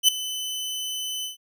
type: tone with ADSR envelope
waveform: sawtooth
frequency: 3025 Hz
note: F#7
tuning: 38 cents sharp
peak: -8 dBFS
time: 0.03-1.37 s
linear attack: 54 ms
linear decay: 4 ms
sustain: -17 dB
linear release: 130 ms
effects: none